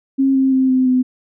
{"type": "tone with pitch steps", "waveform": "sine", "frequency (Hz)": [270, 266, 262, 258.1, 254.3], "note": ["C#4", "C4", "C4", "C4", "C4"], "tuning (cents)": [-45, 29, 2, -23, -49], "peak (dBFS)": -11, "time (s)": [0.18, 1.03], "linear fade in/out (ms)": 20, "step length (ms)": 170, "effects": []}